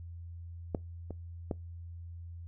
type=clicks; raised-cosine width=2 ms; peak=-17 / -27 / -19 dBFS; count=3; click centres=0.748 / 1.107 / 1.512 s; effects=noise-tail reverb RT60 0.2 s tail -23 dB re dry + added 85 Hz sine -42 dBFS peak until 2.47 s